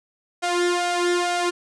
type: tone with flanger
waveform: sawtooth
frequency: 351.9 Hz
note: F4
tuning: 13 cents sharp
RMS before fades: -22 dBFS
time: 0.42-1.51 s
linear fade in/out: 20 ms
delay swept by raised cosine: 1.3 to 2.3 ms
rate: 2.2 Hz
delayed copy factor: +0.7
effects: resampled to 22050 Hz